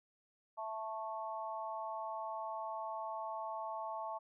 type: harmonic tone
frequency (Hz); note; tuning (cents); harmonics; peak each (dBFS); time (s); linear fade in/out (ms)
220; A3; 0; 3 / 4 / 5; -44 / -42 / -45; 0.57-4.19; 20
effects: none